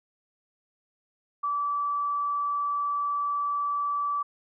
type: tone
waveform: sine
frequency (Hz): 1156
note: D6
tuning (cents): -28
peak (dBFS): -25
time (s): 1.43-4.23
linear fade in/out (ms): 10
effects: none